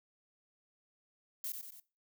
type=noise with echo; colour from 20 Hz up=violet; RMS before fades=-39 dBFS; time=1.44-1.52 s; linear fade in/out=2 ms; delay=93 ms; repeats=3; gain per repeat=-5 dB; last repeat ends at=1.799 s; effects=noise-tail reverb RT60 0.3 s tail -19 dB re dry